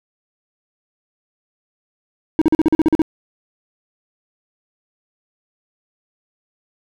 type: tone bursts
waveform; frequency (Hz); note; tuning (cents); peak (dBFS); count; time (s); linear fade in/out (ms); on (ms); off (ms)
triangle; 316.6; D#4; +30; -7; 10; 2.39-3.018; 0; 25; 42
effects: none